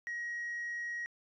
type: tone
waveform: sine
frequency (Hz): 1895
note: A#6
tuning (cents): +28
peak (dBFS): -34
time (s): 0.07-1.06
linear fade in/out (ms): 0
effects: tanh soft clip ceiling -34 dBFS